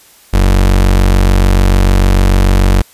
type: tone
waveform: 35% pulse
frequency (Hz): 46.83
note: F#1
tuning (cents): +22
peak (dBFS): -4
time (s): 0.33-2.82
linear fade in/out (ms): 10
effects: white hiss -43 dBFS RMS until 2.93 s + resampled to 32000 Hz